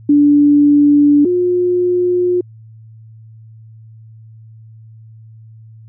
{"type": "tone pair in turn", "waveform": "sine", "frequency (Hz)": [290.6, 357.9], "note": ["D4", "F4"], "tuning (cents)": [-18, 42], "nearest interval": "major third", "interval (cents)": 360, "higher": "second", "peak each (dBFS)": [-6, -11], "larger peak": "first", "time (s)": [[0.09, 1.25], [1.25, 2.41]], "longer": "neither", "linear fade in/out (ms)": 5, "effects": ["added 111 Hz sine -36 dBFS peak until 5.88 s"]}